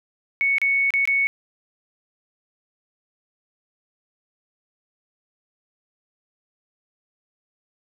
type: tone with dropouts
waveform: sine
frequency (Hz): 2217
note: C#7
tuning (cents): 0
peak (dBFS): -17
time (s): 0.41-1.27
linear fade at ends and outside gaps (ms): 0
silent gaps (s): 0.583-0.616 / 0.905-0.938 / 1.054-1.075
effects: none